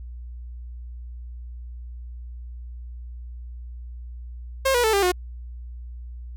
sawtooth tone with pitch steps, 535 / 485 / 439.6 / 398.5 / 361.2 Hz, C5 / B4 / A4 / G4 / F#4, +38 / -31 / -2 / +28 / -42 cents, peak -14 dBFS, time 4.65-5.12 s, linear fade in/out 10 ms, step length 94 ms, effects added 60 Hz sine -34 dBFS peak until 6.36 s

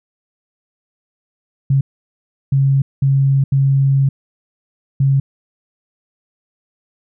sine tone bursts at uneven times, 136.7 Hz, C#3, 24 cents flat, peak -10 dBFS, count 5, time 1.7-1.81 / 2.52-2.82 / 3.02-3.44 / 3.52-4.09 / 5-5.2 s, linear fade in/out 5 ms, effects none

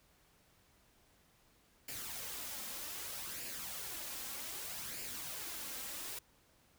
white noise with flanger, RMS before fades -44 dBFS, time 1.88-6.19 s, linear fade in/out 5 ms, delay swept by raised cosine 0.41 to 3.81 ms, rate 0.64 Hz, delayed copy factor +0.5, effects pink hiss -69 dBFS RMS until 6.78 s

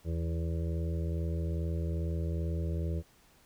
harmonic tone with a mistuned harmonic, 82.41 Hz, E2, in tune, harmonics 1 / 2 / 4 / 5 / 6 / 7, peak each -31 / -37 / -43 / -45 / -47 / -48 dBFS, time 0.04-3.03 s, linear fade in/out 50 ms, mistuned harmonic 1, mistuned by -38 cents, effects pink hiss -63 dBFS RMS until 3.45 s

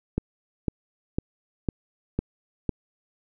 click train, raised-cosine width 3 ms, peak -11 dBFS, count 6, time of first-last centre 0.18-2.693 s, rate 1.99 Hz, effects none

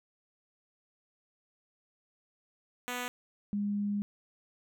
5% pulse / sine tone pair in turn, 246.9 / 204.3 Hz, B3 / G#3, 0 / -28 cents, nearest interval minor third, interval 328 cents, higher first, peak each -23 / -29 dBFS, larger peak first, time 2.88-3.08 / 3.53-4.02 s, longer second, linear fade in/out 0 ms, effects none

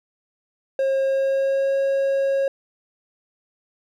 triangle tone with pitch glide, 538 to 546.1 Hz, C5 to C#5, +48 to -26 cents, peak -16 dBFS, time 0.79-2.48 s, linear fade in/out 2 ms, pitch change +26 cents, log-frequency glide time 1.03-1.77 s, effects none

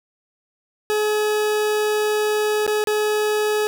40% pulse tone with dropouts, 424.1 Hz, G#4, 36 cents sharp, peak -17 dBFS, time 0.9-3.67 s, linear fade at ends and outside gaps 0 ms, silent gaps 2.665-2.677 / 2.84-2.872 s, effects none

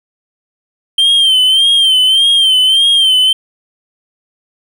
triangle tone with vibrato, 3136 Hz, G7, in tune, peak -5 dBFS, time 0.98-3.33 s, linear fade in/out 5 ms, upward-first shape sine, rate 1.7 Hz, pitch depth 68 cents each way, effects none

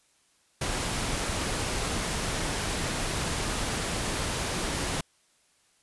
pink noise, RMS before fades -30 dBFS, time 0.61-5.01 s, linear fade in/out 5 ms, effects white hiss -66 dBFS RMS until 5.82 s + resampled to 24000 Hz

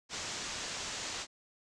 white low-pass noise, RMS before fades -40 dBFS, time 0.09-1.27 s, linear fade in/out 50 ms, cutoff 7500 Hz, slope 48 dB/octave, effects none

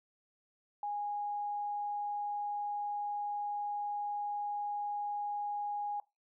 sine tone, 824 Hz, G#5, 14 cents flat, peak -34 dBFS, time 0.83-6 s, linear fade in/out 2 ms, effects noise-tail reverb RT60 0.2 s tail -20 dB re dry

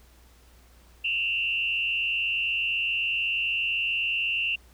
sine tone with frequency modulation, 2748 Hz, F7, 29 cents flat, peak -24 dBFS, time 1.04-4.56 s, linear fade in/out 10 ms, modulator 145 Hz, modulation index 0.8, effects added 60 Hz sine -53 dBFS peak until 4.73 s + pink hiss -59 dBFS RMS until 4.73 s

